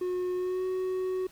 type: tone with pitch glide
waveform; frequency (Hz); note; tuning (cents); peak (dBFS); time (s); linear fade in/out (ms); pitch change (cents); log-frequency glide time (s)
triangle; 362.5 to 371.8; F#4 to F#4; -35 to +8; -26; 0.01-1.27; 5; +43; 0.35-0.65
effects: pink hiss -57 dBFS RMS until 1.31 s